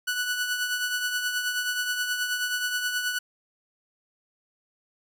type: tone with tremolo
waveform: sawtooth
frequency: 1480 Hz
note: F#6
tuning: in tune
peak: -20 dBFS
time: 0.07-3.19 s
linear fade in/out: 10 ms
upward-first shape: triangle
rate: 9.4 Hz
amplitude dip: 55%
effects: none